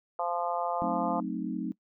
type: harmonic tone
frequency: 173.5 Hz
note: F3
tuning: 11 cents flat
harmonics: 3 / 4 / 5 / 6 / 7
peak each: -36 / -32 / -34 / -37 / -38 dBFS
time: 0.19-1.2 s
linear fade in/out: 2 ms
type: chord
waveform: sine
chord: F# diminished seventh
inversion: none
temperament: equal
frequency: 185 / 220 / 261.6 / 311.1 Hz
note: F#3 / A3 / C4 / Eb4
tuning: 0 / 0 / 0 / 0 cents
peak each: -36 dBFS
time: 0.82-1.72 s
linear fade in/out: 0 ms
effects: noise-tail reverb RT60 0.1 s tail -22 dB re dry